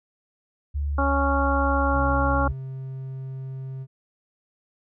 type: tone with pitch glide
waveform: sine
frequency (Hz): 72.1 to 68.09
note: D2 to C#2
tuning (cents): -31 to -30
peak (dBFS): -23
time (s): 0.74-2.53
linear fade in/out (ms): 20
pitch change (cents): -99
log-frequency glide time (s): 0.88-1.47
type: harmonic tone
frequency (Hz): 277.2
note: C#4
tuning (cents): 0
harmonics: 1 / 2 / 3 / 4 / 5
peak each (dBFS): -27 / -27 / -27 / -27 / -27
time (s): 0.98-2.48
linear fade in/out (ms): 5
type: tone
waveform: triangle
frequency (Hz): 132.6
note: C3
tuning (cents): +23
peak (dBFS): -29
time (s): 1.91-3.87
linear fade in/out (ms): 50
effects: none